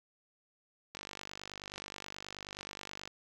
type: click train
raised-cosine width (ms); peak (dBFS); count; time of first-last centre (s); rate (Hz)
0.2; -25; 106; 0.95-3.076; 49.4
effects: 9-bit